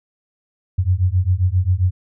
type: beating tone pair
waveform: sine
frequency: 88.1 / 95.6 Hz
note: F2 / G2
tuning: +16 / -43 cents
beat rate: 7.5 Hz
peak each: -17 dBFS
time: 0.78-1.91 s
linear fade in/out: 10 ms
effects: none